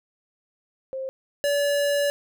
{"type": "tone pair in turn", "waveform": ["sine", "square"], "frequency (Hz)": [529, 573.2], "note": ["C5", "D5"], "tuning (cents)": [19, -42], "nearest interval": "minor second", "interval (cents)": 139, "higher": "second", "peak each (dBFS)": [-28, -21], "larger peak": "second", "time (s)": [[0.93, 1.09], [1.44, 2.1]], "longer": "second", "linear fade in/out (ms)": 0, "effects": []}